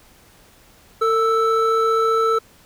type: tone pair together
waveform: triangle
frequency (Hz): 451.1 / 1318.5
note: A4 / E6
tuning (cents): +43 / 0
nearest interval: octave + perfect fifth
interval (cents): 1857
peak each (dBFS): -16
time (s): 1.01-2.39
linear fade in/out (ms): 10
effects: pink hiss -51 dBFS RMS until 2.65 s